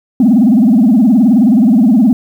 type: tone with vibrato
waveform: sine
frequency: 231.6 Hz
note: A#3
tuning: 11 cents flat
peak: -3 dBFS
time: 0.2-2.13 s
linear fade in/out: 2 ms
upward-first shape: sine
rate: 19 Hz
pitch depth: 250 cents each way
effects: tanh soft clip ceiling -2 dBFS + 7-bit